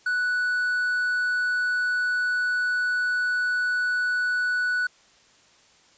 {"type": "tone", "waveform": "triangle", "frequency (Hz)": 1480, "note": "F#6", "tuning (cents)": 0, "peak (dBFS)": -20, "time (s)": [0.06, 4.87], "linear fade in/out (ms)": 5, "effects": ["white hiss -57 dBFS RMS until 5.97 s", "resampled to 16000 Hz"]}